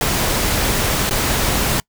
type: noise with dropouts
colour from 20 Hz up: pink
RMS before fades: -18 dBFS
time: 0.01-1.8 s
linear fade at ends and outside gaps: 1 ms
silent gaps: 1.095-1.109 s
effects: noise-tail reverb RT60 0.1 s tail -26 dB re dry